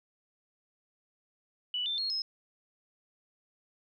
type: tone with pitch steps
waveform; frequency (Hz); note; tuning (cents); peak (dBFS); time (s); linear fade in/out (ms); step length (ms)
sine; 2960 / 3561 / 4284 / 5154; F#7 / A7 / C8 / E8; 0 / +20 / +40 / -40; -30; 1.74-2.22; 2; 120
effects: none